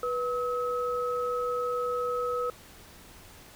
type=tone pair together; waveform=sine; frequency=490 / 1283.4 Hz; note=B4 / E6; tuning=-14 / -47 cents; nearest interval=octave + perfect fourth; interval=1667 cents; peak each=-29 / -31 dBFS; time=0.03-2.5 s; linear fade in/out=2 ms; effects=pink hiss -51 dBFS RMS until 3.55 s